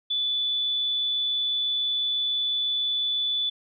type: tone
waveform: sine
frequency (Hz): 3474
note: A7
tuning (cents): -23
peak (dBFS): -23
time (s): 0.1-3.5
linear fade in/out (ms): 10
effects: none